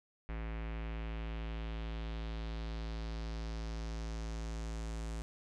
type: tone with low-pass filter sweep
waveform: square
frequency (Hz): 55.4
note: A1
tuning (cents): +13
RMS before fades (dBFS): -40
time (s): 0.29-5.22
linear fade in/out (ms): 0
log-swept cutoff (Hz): 2200 to 8100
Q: 2
effects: none